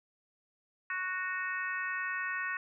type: harmonic tone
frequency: 369.8 Hz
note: F#4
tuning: 1 cent flat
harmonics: 3 / 4 / 5 / 6 / 7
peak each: -40 / -37 / -36 / -48 / -43 dBFS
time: 0.9-2.57 s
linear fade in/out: 2 ms
effects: none